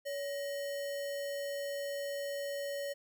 sine tone with sample-and-hold, 565 Hz, C#5, 33 cents sharp, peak -35 dBFS, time 0.05-2.94 s, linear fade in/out 20 ms, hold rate 2450 Hz, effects none

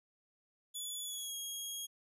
15% pulse tone with pitch glide, 3432 to 3283 Hz, A7 to G#7, -44 to -21 cents, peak -33 dBFS, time 0.74-1.87 s, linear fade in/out 20 ms, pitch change -77 cents, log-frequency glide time 1.04-1.35 s, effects resampled to 32000 Hz

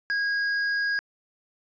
sine tone with tanh clipping, 1641 Hz, G#6, 21 cents flat, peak -25 dBFS, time 0.1-0.99 s, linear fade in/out 0 ms, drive 10 dB, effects resampled to 16000 Hz

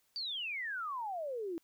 sine exponential sweep, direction down, 4700 to 320 Hz, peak -36 dBFS, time 0.16-1.58 s, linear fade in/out 0 ms, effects white hiss -74 dBFS RMS until 1.63 s

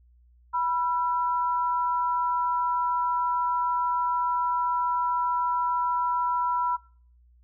sine tone pair together, 982 / 1346.6 Hz, B5 / E6, -10 / +36 cents, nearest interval perfect fourth, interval 546 cents, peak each -24 / -31 dBFS, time 0.53-6.77 s, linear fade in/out 20 ms, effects noise-tail reverb RT60 0.5 s tail -23 dB re dry + added 60 Hz sine -55 dBFS peak until 7.43 s

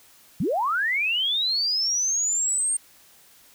sine linear sweep, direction up, 128.5 to 8760 Hz, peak -21 dBFS, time 0.4-2.77 s, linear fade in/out 5 ms, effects white hiss -54 dBFS RMS until 3.54 s

